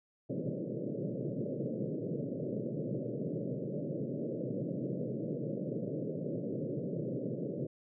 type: band-pass noise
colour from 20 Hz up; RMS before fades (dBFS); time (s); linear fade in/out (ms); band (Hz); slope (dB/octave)
pink; -37; 0.29-7.67; 10; 120 to 590; 96
effects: none